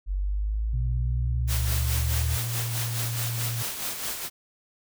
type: linear sweep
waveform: sine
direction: up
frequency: 46.25 to 78.2 Hz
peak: -24 dBFS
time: 0.06-2.39 s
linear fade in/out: 50 ms
type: tone with pitch glide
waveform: sine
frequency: 121.5 to 116.69 Hz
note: B2 to A#2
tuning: -28 to +2 cents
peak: -28 dBFS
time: 0.73-3.63 s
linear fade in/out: 10 ms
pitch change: -70 cents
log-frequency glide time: 1.17-2.01 s
type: noise with tremolo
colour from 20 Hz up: white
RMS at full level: -30 dBFS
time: 1.47-4.3 s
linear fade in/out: 50 ms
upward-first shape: sine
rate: 4.7 Hz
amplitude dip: 50%
effects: none